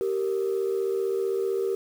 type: tone pair together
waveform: sine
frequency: 388.3 / 463.9 Hz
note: G4 / A#4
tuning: -16 / -8 cents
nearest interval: minor third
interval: 308 cents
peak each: -24 / -27 dBFS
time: 0.01-1.75 s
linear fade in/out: 0 ms
effects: tanh soft clip ceiling -19 dBFS + 8-bit